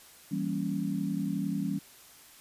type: chord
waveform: sine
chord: E diminished seventh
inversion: none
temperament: equal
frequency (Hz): 164.81 / 196 / 233.1 / 277.2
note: E3 / G3 / Bb3 / Db4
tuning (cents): 0 / 0 / 0 / 0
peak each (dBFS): -35 / -32 / -38 / -34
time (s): 0.31-1.79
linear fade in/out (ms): 10
effects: white hiss -54 dBFS RMS until 2.4 s + resampled to 32000 Hz